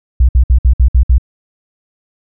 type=tone bursts; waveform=sine; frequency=61.74 Hz; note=B1; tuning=in tune; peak=-4 dBFS; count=7; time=0.2-1.182 s; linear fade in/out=5 ms; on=88 ms; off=61 ms; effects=none